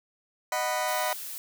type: chord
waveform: sawtooth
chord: B major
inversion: first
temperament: just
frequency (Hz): 617.4 / 740.8 / 987.8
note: D#5 / F#5 / B5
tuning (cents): -14 / +2 / 0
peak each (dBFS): -27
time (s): 0.52-1.13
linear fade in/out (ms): 2
type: noise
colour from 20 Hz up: blue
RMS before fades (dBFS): -38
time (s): 0.88-1.38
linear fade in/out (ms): 0
effects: none